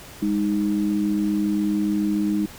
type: tone pair together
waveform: sine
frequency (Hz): 203.9 / 311.1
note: G#3 / D#4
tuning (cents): -32 / 0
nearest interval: perfect fifth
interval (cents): 732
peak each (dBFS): -22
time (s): 0.22-2.46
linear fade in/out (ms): 5
effects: pink hiss -42 dBFS RMS until 2.58 s